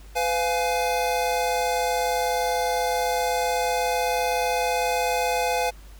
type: chord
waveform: square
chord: F diminished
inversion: second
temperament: just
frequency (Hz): 502.9 / 698.5 / 838.1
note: Cb5 / F5 / Ab5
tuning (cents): +31 / 0 / +16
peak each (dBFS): -27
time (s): 0.15-5.71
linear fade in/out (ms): 20
effects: added 50 Hz sine -42 dBFS peak until 5.99 s + pink hiss -53 dBFS RMS until 5.99 s